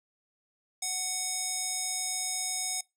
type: tone with band-pass filter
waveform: square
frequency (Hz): 742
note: F#5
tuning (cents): +5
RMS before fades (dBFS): -33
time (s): 0.82-2.81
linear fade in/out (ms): 5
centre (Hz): 7700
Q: 2.3
effects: noise-tail reverb RT60 0.2 s tail -22 dB re dry